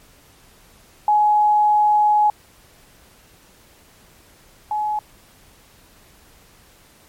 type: tone pair in turn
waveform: sine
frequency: 841 / 846.4 Hz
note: G#5 / G#5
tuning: +22 / +33 cents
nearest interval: unison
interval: 11 cents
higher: second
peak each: -12 / -19 dBFS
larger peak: first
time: 1.08-2.3 / 4.71-4.99 s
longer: first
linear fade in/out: 2 ms
effects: pink hiss -51 dBFS RMS until 7.08 s + MP3 64 kbps